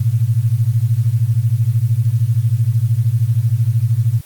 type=beating tone pair; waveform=sine; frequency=108.4 / 121.4 Hz; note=A2 / B2; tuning=-25 / -29 cents; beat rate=13 Hz; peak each=-15 dBFS; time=0-4.21 s; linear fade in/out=10 ms; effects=white hiss -43 dBFS RMS until 4.25 s + Opus 24 kbps